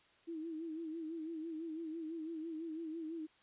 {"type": "tone with vibrato", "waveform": "sine", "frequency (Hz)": 322.9, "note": "E4", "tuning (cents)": -36, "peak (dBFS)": -40, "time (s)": [0.27, 3.27], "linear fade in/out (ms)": 20, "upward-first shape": "sine", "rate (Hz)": 6, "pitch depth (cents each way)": 74, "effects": ["white hiss -68 dBFS RMS until 3.42 s", "resampled to 8000 Hz"]}